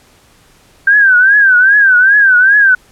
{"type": "tone with vibrato", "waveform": "sine", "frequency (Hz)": 1567, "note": "G6", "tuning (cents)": -1, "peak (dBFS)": -4, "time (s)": [0.87, 2.75], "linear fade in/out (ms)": 5, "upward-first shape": "triangle", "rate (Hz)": 2.5, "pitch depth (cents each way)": 150, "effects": ["pink hiss -47 dBFS RMS until 2.91 s", "low-pass 12000 Hz 12 dB/octave"]}